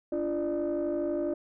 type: tone cluster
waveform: sine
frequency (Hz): 289.4 / 341.6 / 596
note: D4 / F4 / D5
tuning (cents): -25 / -38 / +25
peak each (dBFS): -32 / -29 / -30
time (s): 0.12-1.34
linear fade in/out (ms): 5
effects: tanh soft clip ceiling -23 dBFS